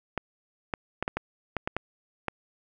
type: clicks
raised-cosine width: 0.5 ms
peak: -13 dBFS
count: 9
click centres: 0.177 / 0.738 / 1.026 / 1.079 / 1.17 / 1.567 / 1.675 / 1.766 / 2.283 s
effects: none